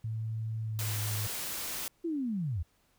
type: tone with pitch glide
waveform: sine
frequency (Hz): 111 to 105.99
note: A2 to G#2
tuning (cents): +16 to +36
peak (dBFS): -32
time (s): 0.04-1.27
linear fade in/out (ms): 5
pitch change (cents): -80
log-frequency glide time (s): 0.62-0.93
type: noise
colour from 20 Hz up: white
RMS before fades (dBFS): -37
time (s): 0.79-1.88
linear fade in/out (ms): 0
type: linear sweep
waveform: sine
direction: down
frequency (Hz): 347.5 to 70.5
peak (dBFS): -30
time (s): 2.04-2.63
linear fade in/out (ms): 10
effects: pink hiss -70 dBFS RMS until 2.98 s